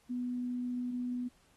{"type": "tone", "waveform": "sine", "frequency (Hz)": 246.9, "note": "B3", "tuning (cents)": 0, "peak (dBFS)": -33, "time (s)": [0.09, 1.29], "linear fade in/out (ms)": 20, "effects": ["pink hiss -68 dBFS RMS until 1.56 s", "AAC 32 kbps"]}